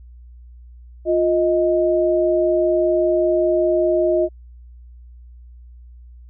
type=tone pair together; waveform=sine; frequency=352.1 / 627 Hz; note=F4 / D#5; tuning=+14 / +13 cents; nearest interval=minor seventh; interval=999 cents; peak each=-17 dBFS; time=1.05-4.29 s; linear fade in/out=50 ms; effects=added 60 Hz sine -39 dBFS peak until 6.29 s